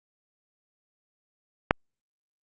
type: click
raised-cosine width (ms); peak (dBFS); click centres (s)
0.5; -3; 1.709
effects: Opus 48 kbps